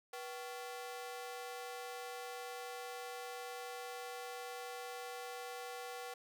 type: ring-modulated tone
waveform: sawtooth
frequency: 627 Hz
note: D#5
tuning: 13 cents sharp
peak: -37 dBFS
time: 0.13-6.14 s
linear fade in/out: 5 ms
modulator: 141 Hz
effects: none